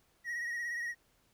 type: tone with vibrato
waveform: triangle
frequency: 1895 Hz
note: A#6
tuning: 28 cents sharp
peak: -33 dBFS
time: 0.24-0.95 s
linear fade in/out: 50 ms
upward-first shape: triangle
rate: 17 Hz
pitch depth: 49 cents each way
effects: pink hiss -71 dBFS RMS until 1.33 s